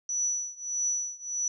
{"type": "tone with tremolo", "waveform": "sine", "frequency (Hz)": 5920, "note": "F#8", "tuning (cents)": 0, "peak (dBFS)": -24, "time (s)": [0.09, 1.48], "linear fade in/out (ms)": 2, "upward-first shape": "triangle", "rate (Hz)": 1.6, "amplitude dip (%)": 95, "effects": []}